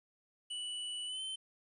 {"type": "tone with pitch glide", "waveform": "square", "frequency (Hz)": [2960, 3082], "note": ["F#7", "G7"], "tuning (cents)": [0, -30], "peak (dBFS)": -39, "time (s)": [0.5, 1.36], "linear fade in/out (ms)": 10, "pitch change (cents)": 70, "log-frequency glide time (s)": [1.06, 1.21], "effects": ["resampled to 24000 Hz", "12-bit"]}